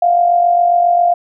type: tone with amplitude modulation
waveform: sine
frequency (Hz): 698.5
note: F5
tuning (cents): 0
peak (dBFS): -6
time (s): 0.02-1.14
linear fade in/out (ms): 5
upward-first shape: sine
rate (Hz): 47.4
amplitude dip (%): 55
effects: none